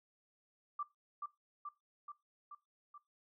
sine tone with echo, 1174.7 Hz, D6, in tune, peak -36 dBFS, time 0.79-0.83 s, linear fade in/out 5 ms, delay 430 ms, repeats 5, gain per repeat -3 dB, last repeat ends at 2.98 s, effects noise-tail reverb RT60 0.2 s tail -17 dB re dry

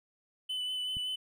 triangle tone with vibrato, 3006 Hz, F#7, 27 cents sharp, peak -31 dBFS, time 0.49-1.16 s, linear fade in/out 10 ms, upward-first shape sine, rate 5.3 Hz, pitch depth 17 cents each way
click, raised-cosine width 5 ms, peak -32 dBFS, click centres 0.969 s
effects none

